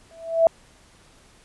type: tone with exponential growth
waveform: sine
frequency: 659.3 Hz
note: E5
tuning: in tune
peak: -9 dBFS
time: 0.11-0.47 s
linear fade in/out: 1 ms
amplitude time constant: 78 ms
effects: pink hiss -54 dBFS RMS until 1.44 s + resampled to 24000 Hz